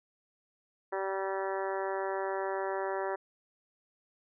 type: harmonic tone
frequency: 193.1 Hz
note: G3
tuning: 26 cents flat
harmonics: 2 / 3 / 4 / 5 / 6 / 7 / 8 / 9 / 10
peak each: -35 / -37 / -39 / -39 / -47 / -44 / -48 / -44 / -50 dBFS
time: 0.92-3.16 s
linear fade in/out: 10 ms
effects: none